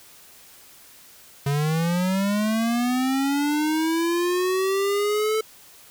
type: linear sweep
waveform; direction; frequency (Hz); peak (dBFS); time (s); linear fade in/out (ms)
square; up; 138.59 to 440; -21; 1.46-5.41; 5
effects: white hiss -49 dBFS RMS until 5.9 s